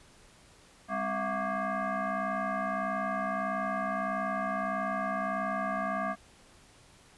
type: tone with frequency modulation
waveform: sine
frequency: 261.3 Hz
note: C4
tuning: 2 cents flat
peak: -29 dBFS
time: 0.88-6.16 s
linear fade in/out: 50 ms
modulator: 461 Hz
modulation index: 2.9
effects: pink hiss -58 dBFS RMS until 7.17 s + resampled to 24000 Hz